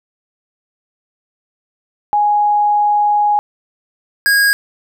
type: tone pair in turn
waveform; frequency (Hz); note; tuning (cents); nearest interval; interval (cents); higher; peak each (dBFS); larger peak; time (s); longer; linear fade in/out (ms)
sine / square; 830.6 / 1638.3; G#5 / G#6; 0 / -24; octave; 1176; second; -10; neither; 2.13-3.39 / 4.26-4.53; first; 0
effects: none